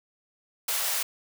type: high-pass noise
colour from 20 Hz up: white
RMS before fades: -28 dBFS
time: 0.68-1.03 s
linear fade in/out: 5 ms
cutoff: 550 Hz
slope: 24 dB/octave
effects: none